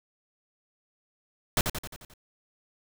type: noise with echo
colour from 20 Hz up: pink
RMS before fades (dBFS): -23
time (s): 1.57-1.61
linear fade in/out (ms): 2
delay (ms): 88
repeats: 6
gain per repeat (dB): -5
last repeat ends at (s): 2.138
effects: none